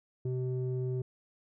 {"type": "tone with low-pass filter", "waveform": "square", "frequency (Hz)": 127.4, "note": "C3", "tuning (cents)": -46, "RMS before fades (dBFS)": -33, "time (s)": [0.25, 1.02], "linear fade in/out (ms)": 5, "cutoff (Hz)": 320, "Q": 3.8, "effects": []}